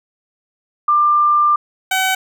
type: tone pair in turn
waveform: sine / 15% pulse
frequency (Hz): 1191 / 757.3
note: D6 / F#5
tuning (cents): +24 / +40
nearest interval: minor sixth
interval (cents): 784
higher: first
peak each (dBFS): -10 / -8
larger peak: second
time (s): 0.88-1.56 / 1.91-2.15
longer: first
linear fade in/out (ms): 5
effects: none